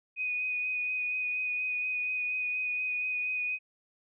sine tone with vibrato, 2489 Hz, D#7, in tune, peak -29 dBFS, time 0.16-3.59 s, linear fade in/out 50 ms, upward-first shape sine, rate 4.2 Hz, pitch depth 16 cents each way, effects none

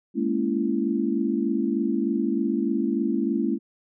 sine chord, A# half-diminished seventh, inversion third, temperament just, 209.8 / 233.1 / 279.7 / 335.6 Hz, G#3 / A#3 / C#4 / E4, +18 / 0 / +16 / +31 cents, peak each -27 dBFS, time 0.14-3.59 s, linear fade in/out 50 ms, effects none

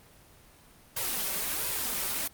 white noise with flanger, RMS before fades -31 dBFS, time 0.96-2.28 s, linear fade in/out 10 ms, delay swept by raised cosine 1.9 to 5.3 ms, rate 1.4 Hz, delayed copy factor +0.75, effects pink hiss -56 dBFS RMS until 2.33 s + Opus 24 kbps

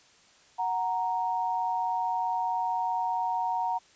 sine tone pair together, 740 / 932.3 Hz, F#5 / A#5, 0 / 0 cents, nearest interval major third, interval 400 cents, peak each -30 / -28 dBFS, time 0.58-3.79 s, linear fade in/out 20 ms, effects white hiss -59 dBFS RMS until 3.95 s + resampled to 16000 Hz

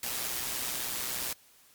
white noise with amplitude modulation, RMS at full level -32 dBFS, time 0.03-1.33 s, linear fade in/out 2 ms, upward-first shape sine, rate 123 Hz, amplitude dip 45%, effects white hiss -60 dBFS RMS until 1.74 s + MP3 96 kbps

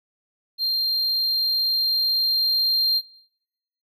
triangle tone with level ramp, 4186 Hz, C8, in tune, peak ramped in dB -19 to -16 dBFS, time 0.58-3.02 s, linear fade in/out 50 ms, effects noise-tail reverb RT60 0.9 s tail -24 dB re dry

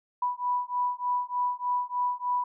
sine beating tone pair, 984 / 987.3 Hz, B5 / B5, -7 / -1 cents, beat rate 3.3 Hz, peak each -29 dBFS, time 0.22-2.44 s, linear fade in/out 5 ms, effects none

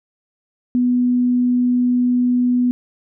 sine tone, 246.9 Hz, B3, in tune, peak -13 dBFS, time 0.75-2.71 s, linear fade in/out 0 ms, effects none

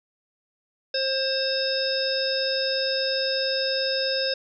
harmonic tone with a mistuned harmonic, 532 Hz, C5, 29 cents sharp, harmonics 1 / 3 / 5 / 7 / 9 / 10, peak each -26 / -32 / -36 / -32 / -35 / -27 dBFS, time 0.94-4.34 s, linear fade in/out 5 ms, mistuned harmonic 10, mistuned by -37 cents, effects none

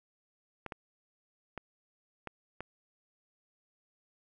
clicks, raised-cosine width 0.5 ms, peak -24 dBFS, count 5, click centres 0.663 / 0.722 / 1.577 / 2.273 / 2.606 s, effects none

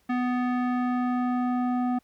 square tone with low-pass filter sweep, 248.2 Hz, B3, 9 cents sharp, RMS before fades -26 dBFS, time 0.09-1.99 s, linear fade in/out 10 ms, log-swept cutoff 1900 to 940 Hz, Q 1.4, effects pink hiss -67 dBFS RMS until 2.03 s

